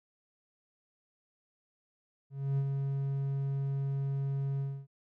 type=tone with ADSR envelope; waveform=triangle; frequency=137.8 Hz; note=C#3; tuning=10 cents flat; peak=-24 dBFS; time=2.3-4.87 s; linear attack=280 ms; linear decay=57 ms; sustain=-4 dB; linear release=270 ms; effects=none